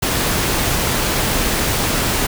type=noise; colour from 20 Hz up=pink; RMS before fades=-18 dBFS; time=0.02-2.27 s; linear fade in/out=10 ms; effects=none